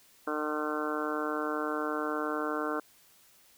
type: harmonic tone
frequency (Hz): 151.6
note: D#3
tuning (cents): -45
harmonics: 2 / 3 / 4 / 5 / 6 / 7 / 8 / 9 / 10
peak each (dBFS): -35 / -36 / -39 / -42 / -46 / -39 / -41 / -37 / -41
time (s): 0.27-2.8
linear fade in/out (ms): 5
effects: white hiss -61 dBFS RMS until 3.57 s